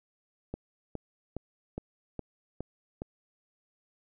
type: click train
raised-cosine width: 2 ms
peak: -22 dBFS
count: 7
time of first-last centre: 0.54-3.019 s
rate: 2.42 Hz
effects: none